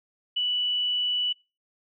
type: tone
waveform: sine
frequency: 2960 Hz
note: F#7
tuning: in tune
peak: -23 dBFS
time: 0.36-1.33 s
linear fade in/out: 10 ms
effects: noise-tail reverb RT60 0.3 s tail -25 dB re dry